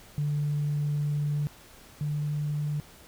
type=tone pair in turn; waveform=sine; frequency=146.83 / 148.19 Hz; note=D3 / D3; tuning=0 / +16 cents; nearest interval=unison; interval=16 cents; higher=second; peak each=-24 / -26 dBFS; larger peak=first; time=0.18-1.47 / 2.01-2.8 s; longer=first; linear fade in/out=0 ms; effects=tanh soft clip ceiling -21 dBFS + pink hiss -52 dBFS RMS until 3.07 s